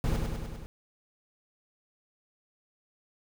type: noise with echo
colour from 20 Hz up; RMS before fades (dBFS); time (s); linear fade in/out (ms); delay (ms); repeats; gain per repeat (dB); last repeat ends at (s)
brown; -27; 0.04-0.16; 0; 100; 5; -3; 0.66
effects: none